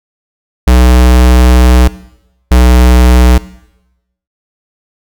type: tone pair in turn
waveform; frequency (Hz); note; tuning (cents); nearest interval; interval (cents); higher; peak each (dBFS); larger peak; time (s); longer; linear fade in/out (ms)
square; 62 / 61.73; B1 / B1; +7 / 0; unison; 7; first; -3; neither; 0.67-1.88 / 2.51-3.38; first; 5
effects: noise-tail reverb RT60 0.9 s tail -18 dB re dry